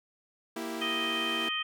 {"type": "chord", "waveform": "sawtooth", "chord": "E diminished", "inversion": "second", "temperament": "equal", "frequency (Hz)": [233.1, 329.6, 392], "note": ["Bb3", "E4", "G4"], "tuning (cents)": [0, 0, 0], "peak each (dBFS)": [-35, -33, -37], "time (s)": [0.56, 1.49], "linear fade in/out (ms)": 5}
{"type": "harmonic tone", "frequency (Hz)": 624, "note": "D#5", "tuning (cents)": 5, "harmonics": [2, 3, 4, 5], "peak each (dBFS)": [-37, -37, -36, -32], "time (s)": [0.81, 1.63], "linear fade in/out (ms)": 10}
{"effects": []}